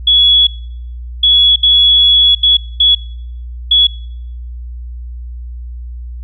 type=tone bursts at uneven times; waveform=sine; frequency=3376 Hz; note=G#7; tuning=28 cents sharp; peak=-5 dBFS; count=6; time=0.07-0.47 / 1.23-1.56 / 1.63-2.35 / 2.43-2.57 / 2.8-2.95 / 3.71-3.87 s; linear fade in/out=5 ms; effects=noise-tail reverb RT60 0.8 s tail -22 dB re dry + added 60 Hz sine -23 dBFS peak until 6.23 s